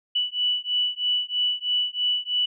sine beating tone pair, 2960 / 2963.1 Hz, F#7 / F#7, 0 / +2 cents, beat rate 3.1 Hz, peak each -25 dBFS, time 0.15-2.46 s, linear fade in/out 10 ms, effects none

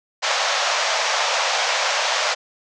pink band-pass noise, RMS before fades -21 dBFS, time 0.22-2.35 s, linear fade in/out 20 ms, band 550 to 6700 Hz, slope 48 dB/octave, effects none

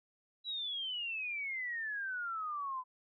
sine exponential sweep, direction down, 3951 to 1003 Hz, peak -36 dBFS, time 0.44-2.84 s, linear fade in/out 50 ms, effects none

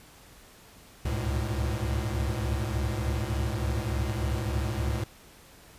square tone cluster, 68.6 / 72 / 100.5 / 109.3 / 122.1 Hz, C#2 / D2 / G2 / A2 / B2, -17 / -34 / +44 / -11 / -19 cents, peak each -32 / -35 / -38 / -33 / -37 dBFS, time 1.05-5.04 s, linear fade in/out 5 ms, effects pink hiss -53 dBFS RMS until 5.78 s + resampled to 32000 Hz

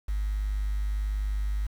triangle tone, 50.7 Hz, G#1, 41 cents flat, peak -22 dBFS, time 0.08-1.67 s, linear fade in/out 10 ms, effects tanh soft clip ceiling -23 dBFS + 8-bit

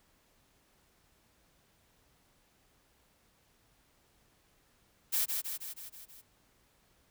blue noise with echo, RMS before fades -30 dBFS, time 5.12-5.26 s, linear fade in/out 20 ms, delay 160 ms, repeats 6, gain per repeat -4 dB, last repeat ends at 6.22 s, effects pink hiss -69 dBFS RMS until 7.1 s

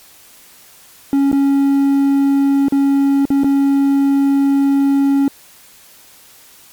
triangle tone with dropouts, 277.2 Hz, C#4, in tune, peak -8 dBFS, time 1.13-5.28 s, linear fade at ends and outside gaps 1 ms, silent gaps 1.316-1.328 / 2.684-2.723 / 3.254-3.303 / 3.435-3.444 s, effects white hiss -44 dBFS RMS until 6.72 s + MP3 96 kbps

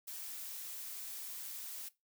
blue noise, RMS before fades -45 dBFS, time 0.07-1.89 s, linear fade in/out 10 ms, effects noise-tail reverb RT60 0.2 s tail -18 dB re dry

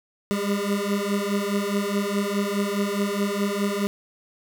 25% pulse beating tone pair, 199.5 / 204.3 Hz, G3 / G#3, +31 / -28 cents, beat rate 4.8 Hz, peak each -22 dBFS, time 0.31-3.87 s, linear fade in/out 0 ms, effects none

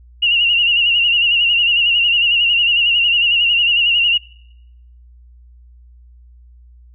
sine tone with vibrato, 2817 Hz, F7, 14 cents sharp, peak -11 dBFS, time 0.22-4.18 s, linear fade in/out 10 ms, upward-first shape sine, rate 11 Hz, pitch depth 61 cents each way, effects noise-tail reverb RT60 0.9 s tail -26 dB re dry + added 60 Hz sine -41 dBFS peak until 6.94 s

